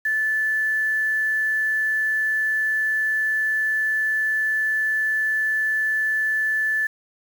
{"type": "tone with quantisation", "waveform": "sine", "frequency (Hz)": 1745, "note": "A6", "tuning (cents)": -15, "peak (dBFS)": -19, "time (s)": [0.05, 6.87], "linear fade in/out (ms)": 5, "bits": 7, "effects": []}